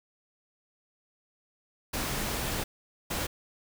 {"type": "noise bursts at uneven times", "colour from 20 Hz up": "pink", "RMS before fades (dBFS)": -32, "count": 2, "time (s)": [[1.93, 2.64], [3.1, 3.27]], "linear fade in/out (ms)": 10, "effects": []}